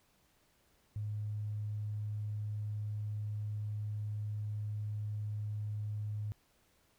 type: tone with tanh clipping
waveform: triangle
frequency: 105.3 Hz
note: G#2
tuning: 24 cents sharp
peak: -35 dBFS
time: 0.96-6.32 s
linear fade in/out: 0 ms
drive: 3 dB
effects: pink hiss -71 dBFS RMS until 6.98 s